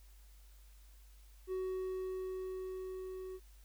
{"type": "tone with level ramp", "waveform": "triangle", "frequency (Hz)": 373.9, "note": "F#4", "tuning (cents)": 18, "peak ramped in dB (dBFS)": [-33, -41], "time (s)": [1.47, 3.4], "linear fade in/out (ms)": 50, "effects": ["added 50 Hz sine -56 dBFS peak until 3.64 s", "white hiss -68 dBFS RMS until 3.64 s"]}